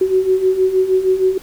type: beating tone pair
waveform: sine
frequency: 370.8 / 377.2 Hz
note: F#4 / F#4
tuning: +4 / +33 cents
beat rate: 6.4 Hz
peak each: -18 / -13 dBFS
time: 0.01-1.38 s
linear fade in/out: 5 ms
effects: pink hiss -41 dBFS RMS until 1.42 s